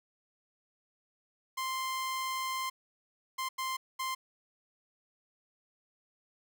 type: tone bursts at uneven times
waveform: sawtooth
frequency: 1046.5 Hz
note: C6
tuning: in tune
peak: -29 dBFS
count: 4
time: 1.57-2.7 / 3.38-3.49 / 3.58-3.77 / 3.99-4.15 s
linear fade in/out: 10 ms
effects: none